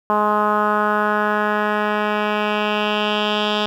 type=tone with low-pass filter sweep; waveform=10% pulse; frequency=210.1 Hz; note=G#3; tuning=20 cents sharp; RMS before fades=-19 dBFS; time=0.1-3.66 s; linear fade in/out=0 ms; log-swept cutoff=1100 to 3600 Hz; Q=3.1; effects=8-bit